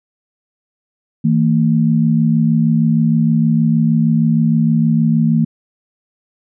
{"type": "tone pair together", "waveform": "sine", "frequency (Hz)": [160.77, 227.2], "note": ["E3", "A#3"], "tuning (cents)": [-43, -44], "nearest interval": "tritone", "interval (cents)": 599, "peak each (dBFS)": -13, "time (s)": [1.24, 5.45], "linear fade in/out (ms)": 10, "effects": []}